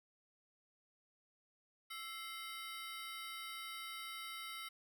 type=ring-modulated tone; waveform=25% pulse; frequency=1712 Hz; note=A6; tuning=48 cents flat; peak=-38 dBFS; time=1.9-4.69 s; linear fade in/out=10 ms; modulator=390 Hz; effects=none